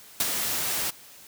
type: noise with ADSR envelope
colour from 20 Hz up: white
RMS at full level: -22 dBFS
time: 0.2-0.91 s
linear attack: 3 ms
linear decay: 34 ms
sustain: -6 dB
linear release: 16 ms
effects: white hiss -49 dBFS RMS until 1.27 s + high-pass 60 Hz 12 dB/octave